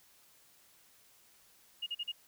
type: tone bursts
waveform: sine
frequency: 2857 Hz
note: F7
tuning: 39 cents sharp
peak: -34 dBFS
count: 4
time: 1.82-2.12 s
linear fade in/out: 10 ms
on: 45 ms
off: 40 ms
effects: white hiss -64 dBFS RMS until 2.27 s